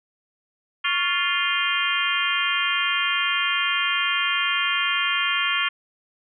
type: harmonic tone with a mistuned harmonic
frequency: 350 Hz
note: F4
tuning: 4 cents sharp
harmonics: 3 / 4 / 5 / 6 / 7 / 8 / 9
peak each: -28 / -28 / -28 / -28 / -28 / -28 / -28 dBFS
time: 0.84-5.69 s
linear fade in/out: 10 ms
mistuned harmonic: 3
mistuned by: +100 cents
effects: none